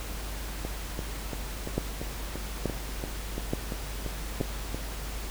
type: two click trains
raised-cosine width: 2 ms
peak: -20 / -13 dBFS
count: 13 / 4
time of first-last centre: 0.65-4.746 / 1.78-4.412 s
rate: 2.93 / 1.14 Hz
effects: added 50 Hz sine -35 dBFS peak until 5.3 s + pink hiss -40 dBFS RMS until 5.3 s